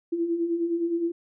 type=beating tone pair; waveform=sine; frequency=329.6 / 339.3 Hz; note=E4 / F4; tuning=0 / -50 cents; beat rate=9.7 Hz; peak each=-32 / -24 dBFS; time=0.12-1.12 s; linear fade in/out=10 ms; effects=none